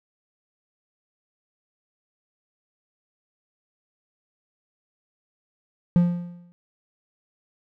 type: tone with exponential decay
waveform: triangle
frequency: 174.61 Hz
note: F3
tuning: in tune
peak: -10 dBFS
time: 5.96-6.52 s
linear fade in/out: 0 ms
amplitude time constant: 120 ms
effects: none